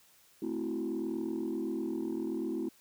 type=chord; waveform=sine; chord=F# half-diminished seventh; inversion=first; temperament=equal; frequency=220 / 261.6 / 329.6 / 370 Hz; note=A3 / C4 / E4 / F#4; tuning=0 / 0 / 0 / 0 cents; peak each=-38 / -37 / -34 / -38 dBFS; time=0.42-2.69 s; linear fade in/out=5 ms; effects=tanh soft clip ceiling -27 dBFS + white hiss -63 dBFS RMS until 2.8 s